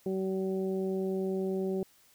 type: harmonic tone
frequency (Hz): 190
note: F#3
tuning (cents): +46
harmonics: 1 / 2 / 3 / 4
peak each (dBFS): -33 / -31 / -42 / -48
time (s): 0.06-1.83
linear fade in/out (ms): 2
effects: white hiss -63 dBFS RMS until 2.14 s